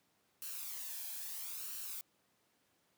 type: noise with flanger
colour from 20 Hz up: blue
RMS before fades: -44 dBFS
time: 0.42-2.01 s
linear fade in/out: 0 ms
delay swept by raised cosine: 0.7 to 1.23 ms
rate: 0.76 Hz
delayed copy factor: +0.6
effects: pink hiss -75 dBFS RMS until 2.97 s + high-pass 150 Hz 12 dB/octave